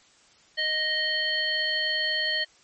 harmonic tone, 622.3 Hz, D#5, in tune, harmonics 1 / 3 / 5 / 7, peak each -36 / -27 / -29 / -29 dBFS, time 0.57-2.45 s, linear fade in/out 20 ms, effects white hiss -58 dBFS RMS until 2.63 s + MP3 32 kbps

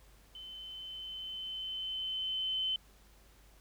sine tone with level ramp, 3059 Hz, G7, 43 cents flat, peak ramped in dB -45 to -30 dBFS, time 0.35-2.76 s, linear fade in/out 2 ms, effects added 50 Hz sine -60 dBFS peak until 3.6 s + pink hiss -64 dBFS RMS until 3.6 s

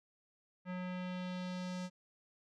square tone with low-pass filter sweep, 181.9 Hz, F#3, 29 cents flat, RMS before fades -41 dBFS, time 0.65-1.9 s, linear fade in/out 50 ms, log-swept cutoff 2000 to 6600 Hz, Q 1.5, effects none

